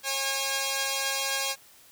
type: tone pair together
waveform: 5% pulse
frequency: 543 / 816.4 Hz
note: C#5 / G#5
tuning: -36 / -30 cents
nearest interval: perfect fifth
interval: 706 cents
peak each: -18 dBFS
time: 0.03-1.56 s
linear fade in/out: 50 ms
effects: white hiss -55 dBFS RMS until 1.91 s